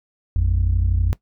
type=tone pair together; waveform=sine; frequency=55 / 87.31 Hz; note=A1 / F2; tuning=0 / 0 cents; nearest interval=minor sixth; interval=800 cents; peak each=-17 dBFS; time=0.36-1.13 s; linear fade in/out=0 ms; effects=noise-tail reverb RT60 0.1 s tail -20 dB re dry + tanh soft clip ceiling -11 dBFS